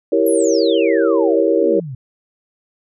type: chord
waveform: sine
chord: E diminished seventh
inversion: none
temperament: equal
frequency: 329.6 / 392 / 466.2 / 554.4 Hz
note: E4 / G4 / Bb4 / Db5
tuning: 0 / 0 / 0 / 0 cents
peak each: -17 / -18 / -16 / -18 dBFS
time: 0.12-1.8 s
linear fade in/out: 5 ms
type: exponential sweep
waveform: sine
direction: down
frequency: 12000 to 120 Hz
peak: -25 dBFS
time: 0.26-1.95 s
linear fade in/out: 5 ms
effects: none